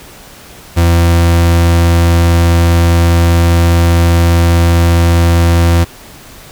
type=tone; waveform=40% pulse; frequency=84.9 Hz; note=F2; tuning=48 cents flat; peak=-5 dBFS; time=0.76-5.85 s; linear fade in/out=20 ms; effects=pink hiss -35 dBFS RMS until 6.51 s